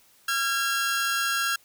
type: tone pair together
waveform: sawtooth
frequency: 1369 / 1634.1 Hz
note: F6 / G#6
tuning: -35 / -28 cents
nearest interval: minor third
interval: 307 cents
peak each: -23 dBFS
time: 0.28-1.56 s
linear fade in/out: 5 ms
effects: white hiss -59 dBFS RMS until 1.64 s